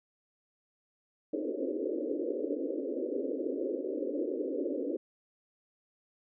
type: band-pass noise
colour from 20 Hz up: pink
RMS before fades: -34 dBFS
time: 1.33-4.97 s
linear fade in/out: 5 ms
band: 260 to 560 Hz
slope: 96 dB/octave
effects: none